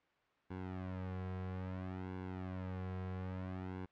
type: tone with flanger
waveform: sawtooth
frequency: 92.8 Hz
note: F#2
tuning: 6 cents sharp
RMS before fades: -43 dBFS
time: 0.5-3.86 s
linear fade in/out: 10 ms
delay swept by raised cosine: 1.6 to 3.4 ms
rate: 0.6 Hz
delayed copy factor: -0.8
effects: white hiss -73 dBFS RMS until 3.91 s + low-pass 2000 Hz 12 dB/octave